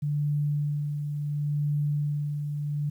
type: tone with tremolo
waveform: sine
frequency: 146.83 Hz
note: D3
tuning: in tune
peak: -23 dBFS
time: 0.02-2.9 s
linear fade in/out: 10 ms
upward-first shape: sine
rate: 0.71 Hz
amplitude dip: 45%
effects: 10-bit